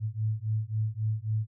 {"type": "beating tone pair", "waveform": "sine", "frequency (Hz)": [107.1, 110.8], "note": ["A2", "A2"], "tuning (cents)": [-46, 13], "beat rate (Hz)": 3.7, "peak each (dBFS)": -30, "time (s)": [0, 1.47], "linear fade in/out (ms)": 50, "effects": []}